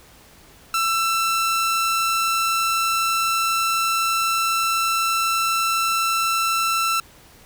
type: tone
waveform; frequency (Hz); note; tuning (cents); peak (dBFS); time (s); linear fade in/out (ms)
sawtooth; 1336; E6; +23; -15; 0.74-7; 2
effects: pink hiss -49 dBFS RMS until 7.45 s